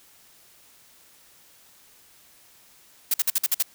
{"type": "noise bursts", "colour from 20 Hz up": "blue", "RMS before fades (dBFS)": -21, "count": 7, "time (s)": [3.11, 3.626], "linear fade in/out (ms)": 5, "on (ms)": 30, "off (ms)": 51, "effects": ["white hiss -55 dBFS RMS until 3.74 s"]}